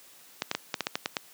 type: clicks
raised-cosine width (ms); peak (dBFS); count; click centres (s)
0.2; -10; 9; 0.421 / 0.514 / 0.55 / 0.742 / 0.807 / 0.869 / 0.955 / 1.059 / 1.168
effects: white hiss -54 dBFS RMS until 1.33 s + high-pass 150 Hz 12 dB/octave